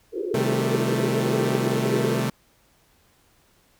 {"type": "band-pass noise", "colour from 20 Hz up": "white", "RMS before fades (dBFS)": -27, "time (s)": [0.12, 2.23], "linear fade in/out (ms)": 50, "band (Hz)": [330, 480], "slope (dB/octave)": 96}
{"type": "chord", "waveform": "sawtooth", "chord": "A half-diminished seventh", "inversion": "first", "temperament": "equal", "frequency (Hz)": [130.81, 155.56, 196, 220], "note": ["C3", "Eb3", "G3", "A3"], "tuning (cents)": [0, 0, 0, 0], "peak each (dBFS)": [-22, -28, -26, -23], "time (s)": [0.34, 2.3], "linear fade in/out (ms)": 5}
{"effects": ["pink hiss -61 dBFS RMS until 3.79 s"]}